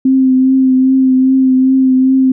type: tone with vibrato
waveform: sine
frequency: 261.5 Hz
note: C4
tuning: 1 cent flat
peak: -6 dBFS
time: 0.05-2.32 s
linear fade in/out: 5 ms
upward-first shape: triangle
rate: 2.5 Hz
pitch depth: 26 cents each way
effects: none